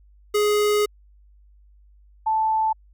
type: tone pair in turn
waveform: square / sine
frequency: 417.5 / 878 Hz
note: G#4 / A5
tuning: +9 / -4 cents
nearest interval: octave + minor second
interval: 1287 cents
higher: second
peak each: -18 dBFS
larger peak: neither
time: 0.34-0.86 / 2.26-2.73 s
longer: first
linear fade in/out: 10 ms
effects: added 50 Hz sine -50 dBFS peak until 2.93 s